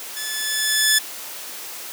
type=tone with level ramp; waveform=10% pulse; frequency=1732 Hz; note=A6; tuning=28 cents flat; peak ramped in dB=-19 to -4 dBFS; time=0.16-0.99 s; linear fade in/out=10 ms; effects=white hiss -34 dBFS RMS until 1.92 s + high-pass 300 Hz 12 dB/octave